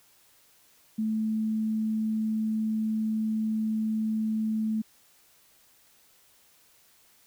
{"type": "tone", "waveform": "sine", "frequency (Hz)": 218.5, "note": "A3", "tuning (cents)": -12, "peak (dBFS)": -25, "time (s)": [0.98, 4.82], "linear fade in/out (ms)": 10, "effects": ["white hiss -61 dBFS RMS until 7.26 s"]}